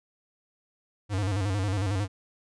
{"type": "tone with vibrato", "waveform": "square", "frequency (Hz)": 98.6, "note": "G2", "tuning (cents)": 11, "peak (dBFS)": -26, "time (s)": [1.09, 2.08], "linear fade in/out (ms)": 50, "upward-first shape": "square", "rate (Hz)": 11, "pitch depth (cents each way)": 87, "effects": ["resampled to 22050 Hz"]}